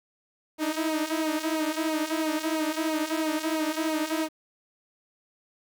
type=tone with flanger; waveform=sawtooth; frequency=314.2 Hz; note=D#4; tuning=17 cents sharp; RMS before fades=-28 dBFS; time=0.58-4.29 s; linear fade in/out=50 ms; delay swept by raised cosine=0.56 to 6.46 ms; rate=3 Hz; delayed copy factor=-0.7; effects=9-bit